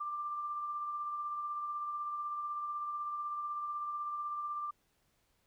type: tone with tremolo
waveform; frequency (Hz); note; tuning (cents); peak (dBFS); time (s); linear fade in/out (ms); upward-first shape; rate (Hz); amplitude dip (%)
sine; 1184; D6; +14; -34; 0-4.71; 10; triangle; 16; 35
effects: pink hiss -75 dBFS RMS until 5.46 s